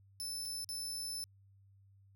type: tone with dropouts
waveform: 25% pulse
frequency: 5274 Hz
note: E8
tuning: in tune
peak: -34 dBFS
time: 0.2-1.24 s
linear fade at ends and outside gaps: 0 ms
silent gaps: 0.453-0.457 / 0.644-0.69 s
effects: added 98 Hz sine -61 dBFS peak until 2.15 s